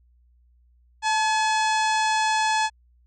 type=harmonic tone with a mistuned harmonic; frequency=851 Hz; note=G#5; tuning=42 cents sharp; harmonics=1 / 2 / 3 / 4 / 5 / 6 / 7 / 8 / 9 / 10; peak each=-21 / -27 / -31 / -33 / -35 / -37 / -38 / -39 / -40 / -41 dBFS; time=1.02-2.7 s; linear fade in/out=50 ms; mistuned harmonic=1; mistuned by=+51 cents; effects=added 60 Hz sine -56 dBFS peak until 3.06 s